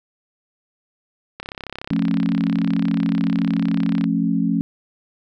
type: click train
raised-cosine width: 0.3 ms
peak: -15 dBFS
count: 90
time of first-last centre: 1.4-4.041 s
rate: 33.7 Hz
type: chord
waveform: sine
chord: F augmented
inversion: none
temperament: just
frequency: 174.61 / 218.3 / 272.8 Hz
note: F3 / A3 / C#4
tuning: 0 / -13 / -28 cents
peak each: -21 dBFS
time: 1.91-4.61 s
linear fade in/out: 0 ms
effects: none